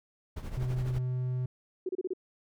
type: noise with tremolo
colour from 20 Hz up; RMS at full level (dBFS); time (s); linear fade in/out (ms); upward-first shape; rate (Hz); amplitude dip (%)
brown; -35; 0.36-0.99; 10; triangle; 12; 75
type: tone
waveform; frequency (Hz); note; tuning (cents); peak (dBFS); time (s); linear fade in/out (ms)
triangle; 126.6; B2; +43; -27; 0.57-1.46; 5
type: tone bursts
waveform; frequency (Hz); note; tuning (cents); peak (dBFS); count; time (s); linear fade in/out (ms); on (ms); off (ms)
sine; 370; F#4; 0; -29; 5; 1.86-2.135; 5; 31; 30
effects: none